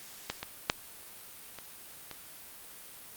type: clicks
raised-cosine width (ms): 0.2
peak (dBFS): -14 / -18 / -6 / -25 / -23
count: 5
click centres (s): 0.3 / 0.43 / 0.699 / 1.587 / 2.113
effects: white hiss -49 dBFS RMS until 3.16 s + Opus 48 kbps